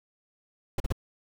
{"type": "noise bursts", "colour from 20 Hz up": "brown", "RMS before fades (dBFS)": -25, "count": 3, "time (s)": [0.78, 0.924], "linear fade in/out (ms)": 5, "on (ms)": 22, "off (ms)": 39, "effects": []}